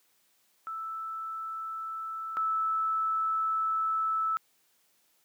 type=tone pair in turn; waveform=sine; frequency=1318.5 / 1310.9 Hz; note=E6 / E6; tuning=0 / -10 cents; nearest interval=unison; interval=10 cents; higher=first; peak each=-34 / -26 dBFS; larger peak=second; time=0.67-2.37 / 2.37-4.37 s; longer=second; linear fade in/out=0 ms; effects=white hiss -69 dBFS RMS until 5.24 s + high-pass 150 Hz 12 dB/octave